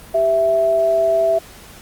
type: tone pair together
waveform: sine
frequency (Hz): 392 / 660.1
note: G4 / E5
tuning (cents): 0 / +2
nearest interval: major sixth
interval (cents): 902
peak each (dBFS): -23 / -13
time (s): 0.14-1.39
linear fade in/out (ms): 10
effects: pink hiss -41 dBFS RMS until 1.81 s + Opus 32 kbps